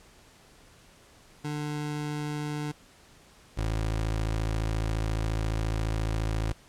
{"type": "tone pair in turn", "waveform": "25% pulse", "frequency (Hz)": [148.9, 54.41], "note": ["D3", "A1"], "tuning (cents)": [24, -19], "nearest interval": "octave + perfect fourth", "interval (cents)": 1743, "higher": "first", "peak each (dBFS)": [-27, -23], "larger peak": "second", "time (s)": [[1.44, 2.72], [3.57, 6.53]], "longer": "second", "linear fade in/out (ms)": 10, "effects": ["pink hiss -56 dBFS RMS until 6.68 s", "low-pass 10000 Hz 12 dB/octave"]}